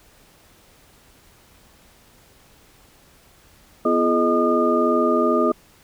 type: tone cluster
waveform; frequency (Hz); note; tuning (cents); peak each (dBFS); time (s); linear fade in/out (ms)
sine; 248.8 / 342.1 / 424.5 / 621 / 1216; B3 / F4 / G#4 / D#5 / D#6; +13 / -36 / +38 / -3 / -40; -22; 3.85-5.52; 5
effects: pink hiss -53 dBFS RMS until 5.83 s